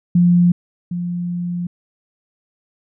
sine tone pair in turn, 175.3 / 175.3 Hz, F3 / F3, +7 / +7 cents, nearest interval unison, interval 0 cents, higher neither, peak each -9 / -20 dBFS, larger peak first, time 0.15-0.52 / 0.91-1.67 s, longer second, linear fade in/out 5 ms, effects none

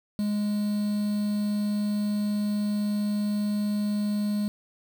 triangle tone with quantisation, 207.7 Hz, G#3, in tune, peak -22 dBFS, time 0.19-4.48 s, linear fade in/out 0 ms, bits 7, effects none

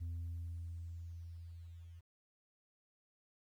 sine tone with level ramp, 84.6 Hz, E2, 45 cents sharp, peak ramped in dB -36 to -51 dBFS, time 0-2.01 s, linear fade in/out 20 ms, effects tanh soft clip ceiling -38 dBFS + 12-bit

